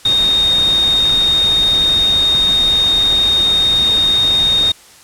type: tone in noise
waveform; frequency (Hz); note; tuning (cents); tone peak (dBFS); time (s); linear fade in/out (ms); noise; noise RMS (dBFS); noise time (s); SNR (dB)
sine; 3701; A#7; -13; -10; 0.05-4.72; 5; pink; -25; 0.05-4.72; +12
effects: white hiss -42 dBFS RMS until 5.03 s + low-pass 10000 Hz 12 dB/octave